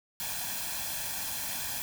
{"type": "noise with comb filter", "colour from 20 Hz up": "white", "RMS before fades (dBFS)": -35, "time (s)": [0.2, 1.82], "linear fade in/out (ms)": 0, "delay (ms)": 1.2, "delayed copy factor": 0.7, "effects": []}